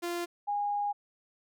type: tone pair in turn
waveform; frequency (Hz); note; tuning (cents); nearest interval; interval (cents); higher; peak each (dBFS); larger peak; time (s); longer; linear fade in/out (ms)
sawtooth / sine; 346.5 / 819.4; F4 / G#5; -14 / -24; octave + minor third; 1490; second; -28; neither; 0.02-0.26 / 0.47-0.93; second; 20
effects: none